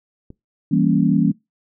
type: click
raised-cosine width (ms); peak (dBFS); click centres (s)
3; -25; 0.304
type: chord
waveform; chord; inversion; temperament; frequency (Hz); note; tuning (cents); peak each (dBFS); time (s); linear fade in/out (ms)
sine; E diminished seventh; none; equal; 164.81 / 196 / 233.1 / 277.2; E3 / G3 / Bb3 / Db4; 0 / 0 / 0 / 0; -19; 0.71-1.32; 10
effects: noise-tail reverb RT60 0.2 s tail -22 dB re dry